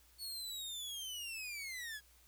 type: linear sweep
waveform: sawtooth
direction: down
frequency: 4435 to 1639 Hz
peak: -39 dBFS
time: 0.18-2.01 s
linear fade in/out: 50 ms
effects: added 60 Hz sine -67 dBFS peak until 2.27 s + white hiss -67 dBFS RMS until 2.27 s